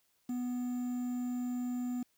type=tone with quantisation; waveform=triangle; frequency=246.9 Hz; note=B3; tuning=in tune; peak=-31 dBFS; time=0.29-2.03 s; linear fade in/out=5 ms; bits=9; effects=white hiss -74 dBFS RMS until 2.17 s